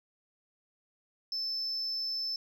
sine tone, 5274 Hz, E8, in tune, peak -30 dBFS, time 1.32-2.36 s, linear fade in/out 2 ms, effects tanh soft clip ceiling -29 dBFS

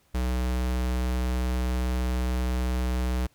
square tone, 62.4 Hz, B1, 19 cents sharp, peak -25 dBFS, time 0.14-3.27 s, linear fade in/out 10 ms, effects pink hiss -65 dBFS RMS until 3.34 s

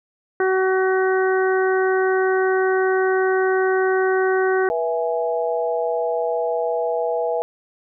harmonic tone, 377.1 Hz, F#4, 33 cents sharp, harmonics 1 / 2 / 3 / 4 / 5, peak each -17 / -25 / -29 / -25 / -30 dBFS, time 0.4-4.69 s, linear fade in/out 2 ms
sine chord, E major, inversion second, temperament equal with one note detuned, 485.4 / 659.3 / 830.6 Hz, B4 / E5 / G#5, -30 / 0 / 0 cents, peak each -22 / -23 / -27 dBFS, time 4.7-7.42 s, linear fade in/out 0 ms
effects none

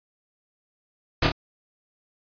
pink noise with echo, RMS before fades -20 dBFS, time 1.22-1.27 s, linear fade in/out 5 ms, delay 25 ms, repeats 2, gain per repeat -4 dB, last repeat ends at 1.32 s, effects resampled to 11025 Hz

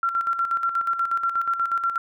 sine tone with tremolo, 1365 Hz, F6, 40 cents flat, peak -19 dBFS, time 0.03-1.98 s, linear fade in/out 2 ms, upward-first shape square, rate 8.3 Hz, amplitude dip 60%, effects none

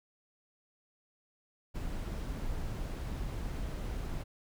brown noise, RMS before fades -37 dBFS, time 1.74-4.24 s, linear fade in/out 20 ms, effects none

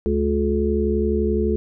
harmonic tone with a mistuned harmonic, 71.7 Hz, D2, 41 cents flat, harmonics 1 / 3 / 5 / 6, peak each -23 / -23 / -23 / -23 dBFS, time 0.06-1.56 s, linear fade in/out 0 ms, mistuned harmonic 3, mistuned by -19 cents, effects none

